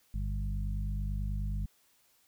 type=harmonic tone with a mistuned harmonic; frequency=50.1 Hz; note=G1; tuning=38 cents sharp; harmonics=1 / 2 / 3 / 4; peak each=-32 / -38 / -42 / -44 dBFS; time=0.14-1.66 s; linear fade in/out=5 ms; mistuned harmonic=2; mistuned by=-16 cents; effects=white hiss -68 dBFS RMS until 2.27 s